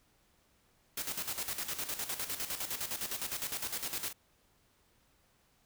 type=noise with tremolo; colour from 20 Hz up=white; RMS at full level=-36 dBFS; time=0.97-4.13 s; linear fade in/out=5 ms; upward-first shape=square; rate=9.8 Hz; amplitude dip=65%; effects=pink hiss -70 dBFS RMS until 5.65 s